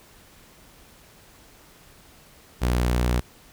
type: tone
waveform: sawtooth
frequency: 60.8 Hz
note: B1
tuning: 26 cents flat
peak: -16 dBFS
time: 2.61-3.21 s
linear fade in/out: 20 ms
effects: pink hiss -52 dBFS RMS until 3.52 s